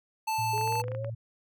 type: tone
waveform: square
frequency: 880 Hz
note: A5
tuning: in tune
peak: -28 dBFS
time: 0.27-0.82 s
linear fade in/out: 10 ms
type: tone with vibrato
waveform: sine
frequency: 114.4 Hz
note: A#2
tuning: 32 cents flat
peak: -33 dBFS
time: 0.38-1.15 s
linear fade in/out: 10 ms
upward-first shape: sine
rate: 16 Hz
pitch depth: 14 cents each way
type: exponential sweep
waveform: sine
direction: up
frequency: 415.3 to 571 Hz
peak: -35 dBFS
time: 0.53-1.1 s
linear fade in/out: 5 ms
type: clicks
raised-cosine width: 0.5 ms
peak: -28 dBFS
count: 11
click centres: 0.579 / 0.612 / 0.676 / 0.724 / 0.755 / 0.8 / 0.84 / 0.882 / 0.918 / 0.949 / 1.046 s
effects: none